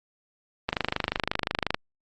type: click train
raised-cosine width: 0.3 ms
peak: -8 dBFS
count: 28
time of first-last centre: 0.69-1.745 s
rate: 25.6 Hz
effects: Opus 32 kbps